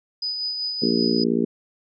sine tone with tremolo, 4979 Hz, D#8, in tune, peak -23 dBFS, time 0.22-1.24 s, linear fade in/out 5 ms, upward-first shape sine, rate 5.2 Hz, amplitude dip 35%
harmonic tone, 58 Hz, A#1, 8 cents flat, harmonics 3 / 4 / 5 / 6 / 7 / 8, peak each -29 / -22 / -26 / -26 / -25 / -31 dBFS, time 0.82-1.45 s, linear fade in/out 5 ms
effects none

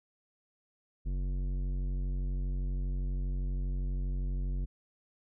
sine tone with tanh clipping, 46.25 Hz, F#1, in tune, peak -32 dBFS, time 1.05-4.66 s, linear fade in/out 20 ms, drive 13 dB, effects none

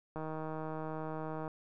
click train, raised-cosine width 1 ms, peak -27 dBFS, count 208, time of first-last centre 0.16-1.478 s, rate 157 Hz, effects none

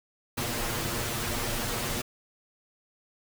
pink noise with comb filter, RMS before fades -31 dBFS, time 0.37-2.02 s, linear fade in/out 10 ms, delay 8.5 ms, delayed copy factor +0.8, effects none

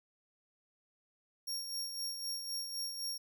sawtooth tone with tremolo, 5560 Hz, F8, 9 cents flat, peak -33 dBFS, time 1.47-3.18 s, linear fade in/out 10 ms, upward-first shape sine, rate 3.9 Hz, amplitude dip 50%, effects none

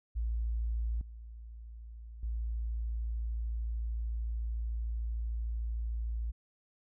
sine tone with level steps, 56.7 Hz, A#1, 47 cents flat, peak -30 / -44 / -32 dBFS, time 0.15-6.32 s, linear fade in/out 20 ms, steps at 1.01 / 2.23 s, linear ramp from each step 2 ms, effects none

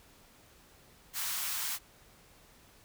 white high-pass noise, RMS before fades -35 dBFS, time 1.13-1.79 s, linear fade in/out 50 ms, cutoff 850 Hz, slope 24 dB/octave, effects pink hiss -60 dBFS RMS until 2.84 s

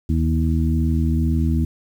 harmonic tone with a mistuned harmonic, 80.1 Hz, E2, 49 cents flat, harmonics 1 / 2 / 3 / 4, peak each -18 / -23 / -23 / -28 dBFS, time 0.09-1.65 s, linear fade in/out 5 ms, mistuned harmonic 1, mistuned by -49 cents, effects 8-bit

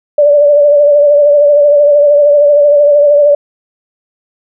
sine tone with vibrato, 582 Hz, D5, 16 cents flat, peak -3 dBFS, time 0.18-3.35 s, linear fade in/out 5 ms, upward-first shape triangle, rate 13 Hz, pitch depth 47 cents each way, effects none

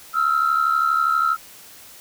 sine tone pair together, 1297 / 1369.4 Hz, E6 / F6, -28 / -34 cents, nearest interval minor second, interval 94 cents, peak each -18 dBFS, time 0.13-1.37 s, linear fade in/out 50 ms, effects tanh soft clip ceiling -11 dBFS + white hiss -44 dBFS RMS until 2 s

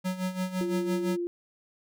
square tone with tremolo, 185 Hz, F#3, in tune, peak -27 dBFS, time 0.04-1.17 s, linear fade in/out 20 ms, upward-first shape sine, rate 5.9 Hz, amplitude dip 75%
sine tone, 347.8 Hz, F4, 7 cents flat, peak -28 dBFS, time 0.61-1.27 s, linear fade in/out 0 ms
effects none

